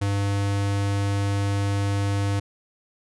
square tone, 100 Hz, G2, 35 cents sharp, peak -22 dBFS, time 0.01-2.4 s, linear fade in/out 10 ms, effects resampled to 24000 Hz

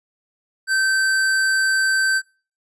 square tone, 1550 Hz, G6, 20 cents flat, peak -17 dBFS, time 0.67-2.22 s, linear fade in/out 50 ms, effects noise-tail reverb RT60 0.4 s tail -26 dB re dry + resampled to 24000 Hz

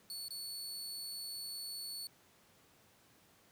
sawtooth tone with dropouts, 4435 Hz, C#8, in tune, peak -39 dBFS, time 0.1-2.07 s, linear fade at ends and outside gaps 1 ms, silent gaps 0.283-0.306 s, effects pink hiss -66 dBFS RMS until 3.51 s + high-pass 100 Hz 12 dB/octave

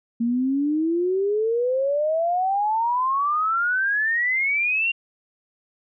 sine exponential sweep, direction up, 228.8 to 2794 Hz, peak -19 dBFS, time 0.2-4.92 s, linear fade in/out 10 ms, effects none

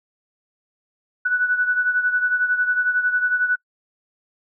sine beating tone pair, 1480 / 1491 Hz, F#6 / F#6, 0 / +13 cents, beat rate 11 Hz, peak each -18 / -24 dBFS, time 1.25-3.56 s, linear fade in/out 10 ms, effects noise-tail reverb RT60 0.1 s tail -26 dB re dry

